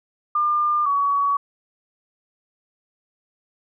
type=tone pair in turn; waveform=sine; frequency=1200 / 1128.9 Hz; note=D6 / C#6; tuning=+37 / +31 cents; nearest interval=minor second; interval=106 cents; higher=first; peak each=-17 dBFS; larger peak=neither; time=0.35-0.86 / 0.86-1.37 s; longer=neither; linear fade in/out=5 ms; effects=none